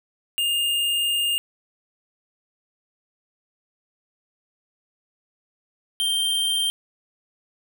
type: tone pair in turn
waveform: square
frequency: 2823 / 3158 Hz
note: F7 / G7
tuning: +18 / +12 cents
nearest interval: major second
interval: 194 cents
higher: second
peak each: -21 dBFS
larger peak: neither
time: 0.38-1.38 / 6-6.7 s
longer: first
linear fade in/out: 0 ms
effects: none